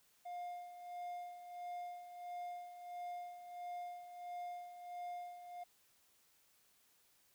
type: tone with tremolo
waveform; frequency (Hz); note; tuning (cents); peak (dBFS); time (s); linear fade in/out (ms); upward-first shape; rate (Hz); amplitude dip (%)
triangle; 708; F5; +23; -40; 0.25-5.64; 10; sine; 1.5; 65
effects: white hiss -72 dBFS RMS until 7.34 s